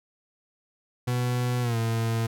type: tone with pitch glide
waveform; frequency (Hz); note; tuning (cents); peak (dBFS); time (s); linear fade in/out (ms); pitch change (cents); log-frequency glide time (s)
40% pulse; 123.47 to 113.88; B2 to A#2; 0 to -40; -23; 1.07-2.27; 10; -140; 1.61-1.77
effects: none